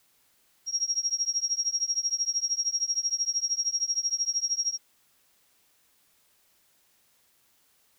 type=tone with tremolo; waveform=sine; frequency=5610 Hz; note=F8; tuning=7 cents sharp; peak=-21 dBFS; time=0.66-4.78 s; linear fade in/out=50 ms; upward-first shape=triangle; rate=13 Hz; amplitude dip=100%; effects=white hiss -66 dBFS RMS until 7.98 s